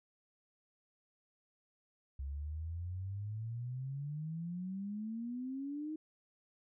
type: exponential sweep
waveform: sine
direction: up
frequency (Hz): 67 to 315.6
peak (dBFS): -38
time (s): 2.19-5.96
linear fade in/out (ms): 5
effects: none